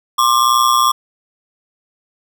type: ring-modulated tone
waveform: square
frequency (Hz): 1121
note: C#6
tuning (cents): +19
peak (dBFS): -8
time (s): 0.18-0.92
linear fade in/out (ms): 10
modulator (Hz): 61.1
effects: none